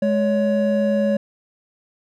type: tone pair together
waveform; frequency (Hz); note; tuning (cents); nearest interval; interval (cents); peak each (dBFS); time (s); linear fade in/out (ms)
triangle; 210 / 561.5; G#3 / C#5; +19 / +22; octave + perfect fourth; 1703; -17; 0.02-1.17; 5
effects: none